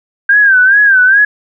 sine tone with vibrato, 1582 Hz, G6, 15 cents sharp, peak -4 dBFS, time 0.29-1.25 s, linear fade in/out 5 ms, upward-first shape sine, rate 2.4 Hz, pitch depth 110 cents each way, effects none

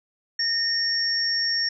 sine tone pair together, 1834 / 5496 Hz, A#6 / F8, -29 / -29 cents, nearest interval octave + perfect fifth, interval 1900 cents, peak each -28 / -22 dBFS, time 0.39-1.69 s, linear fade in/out 5 ms, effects none

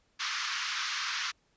pink band-pass noise, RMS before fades -34 dBFS, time 0.19-1.32 s, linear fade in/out 20 ms, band 1100 to 6200 Hz, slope 48 dB/octave, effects pink hiss -71 dBFS RMS until 1.56 s + resampled to 16000 Hz

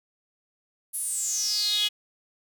sawtooth tone with high-pass filter sweep, 418.2 Hz, G#4, 12 cents sharp, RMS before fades -27 dBFS, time 0.93-1.89 s, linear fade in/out 20 ms, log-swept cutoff 11000 to 3100 Hz, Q 9.1, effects none

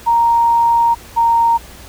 sine tone pair in turn, 932.3 / 926.9 Hz, A#5 / A#5, 0 / -10 cents, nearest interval unison, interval 10 cents, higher first, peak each -9 dBFS, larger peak neither, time 0.06-0.95 / 1.16-1.58 s, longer first, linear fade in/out 20 ms, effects added 60 Hz sine -41 dBFS peak until 1.88 s + pink hiss -38 dBFS RMS until 1.88 s

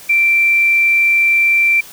sine tone, 2349 Hz, D7, in tune, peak -9 dBFS, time 0.09-1.81 s, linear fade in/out 10 ms, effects white hiss -37 dBFS RMS until 1.92 s

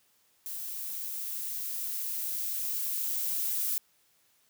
violet noise with level ramp, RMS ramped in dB -38 to -30 dBFS, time 0.46-3.78 s, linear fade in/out 0 ms, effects white hiss -68 dBFS RMS until 4.49 s + high-pass 60 Hz 12 dB/octave

